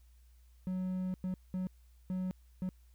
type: tone bursts at uneven times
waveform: triangle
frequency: 185 Hz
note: F#3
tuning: in tune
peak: -31 dBFS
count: 5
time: 0.67-1.14 / 1.24-1.34 / 1.54-1.67 / 2.1-2.31 / 2.62-2.69 s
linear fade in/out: 0 ms
effects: added 60 Hz sine -58 dBFS peak until 2.94 s + white hiss -74 dBFS RMS until 2.94 s